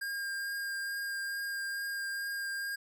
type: tone with vibrato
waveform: square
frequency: 1610 Hz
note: G6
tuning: 46 cents sharp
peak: -35 dBFS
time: 0.01-2.76 s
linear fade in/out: 10 ms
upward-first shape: triangle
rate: 2.3 Hz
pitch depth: 10 cents each way
effects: none